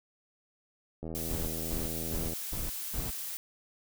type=click train; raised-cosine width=2 ms; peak=-26 dBFS; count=107; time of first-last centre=1.03-2.334 s; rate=81.3 Hz
type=noise; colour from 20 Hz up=blue; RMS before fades=-38 dBFS; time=1.15-3.37 s; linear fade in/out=0 ms
type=noise bursts; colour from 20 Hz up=brown; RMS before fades=-36 dBFS; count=5; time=1.29-3.11 s; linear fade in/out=10 ms; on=180 ms; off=230 ms
effects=none